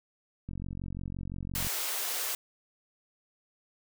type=click train; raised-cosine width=5 ms; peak=-26 dBFS; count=55; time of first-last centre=0.49-1.669 s; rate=45.8 Hz
type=high-pass noise; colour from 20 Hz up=white; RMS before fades=-33 dBFS; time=1.55-2.35 s; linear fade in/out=2 ms; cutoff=400 Hz; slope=24 dB/octave
effects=none